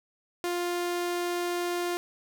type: tone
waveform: sawtooth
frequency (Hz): 350.8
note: F4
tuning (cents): +8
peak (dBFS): -24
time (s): 0.44-1.97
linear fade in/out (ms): 0
effects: none